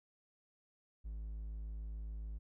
triangle tone, 53.5 Hz, A1, 48 cents flat, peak -39 dBFS, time 1.04-2.39 s, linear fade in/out 20 ms, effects none

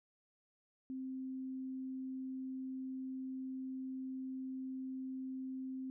sine tone, 261.6 Hz, C4, in tune, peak -40 dBFS, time 0.9-5.9 s, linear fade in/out 0 ms, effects none

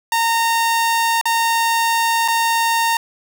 sawtooth tone with dropouts, 919 Hz, A#5, 25 cents flat, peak -11 dBFS, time 0.12-2.97 s, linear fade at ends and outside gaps 2 ms, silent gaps 1.213-1.255 / 2.279-2.283 s, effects none

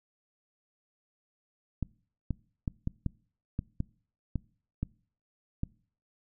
clicks, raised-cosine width 5 ms, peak -18 dBFS, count 10, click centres 1.827 / 2.307 / 2.678 / 2.874 / 3.063 / 3.591 / 3.804 / 4.357 / 4.83 / 5.634 s, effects noise-tail reverb RT60 0.5 s tail -24 dB re dry

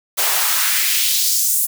white noise with high-pass filter sweep, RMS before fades -17 dBFS, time 0.17-1.67 s, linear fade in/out 20 ms, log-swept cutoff 550 to 10000 Hz, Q 1.5, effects none

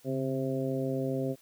harmonic tone with a mistuned harmonic, 132.5 Hz, C3, 22 cents sharp, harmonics 1 / 2 / 3 / 4 / 5, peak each -34 / -33 / -35 / -35 / -41 dBFS, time 0.04-1.36 s, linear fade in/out 50 ms, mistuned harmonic 1, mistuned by +61 cents, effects white hiss -61 dBFS RMS until 1.41 s

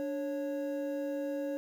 triangle tone pair together, 292.2 / 551.6 Hz, D4 / C#5, -9 / -9 cents, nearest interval major seventh, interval 1100 cents, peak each -34 / -33 dBFS, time 0-1.57 s, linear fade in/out 0 ms, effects 10-bit

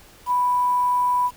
sine tone with quantisation, 987.8 Hz, B5, in tune, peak -17 dBFS, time 0.26-1.31 s, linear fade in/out 50 ms, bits 7, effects pink hiss -49 dBFS RMS until 1.36 s

